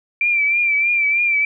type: tone with vibrato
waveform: sine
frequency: 2354 Hz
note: D7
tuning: 3 cents sharp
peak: -14 dBFS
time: 0.21-1.45 s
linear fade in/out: 2 ms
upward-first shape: triangle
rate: 3.2 Hz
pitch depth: 60 cents each way
effects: none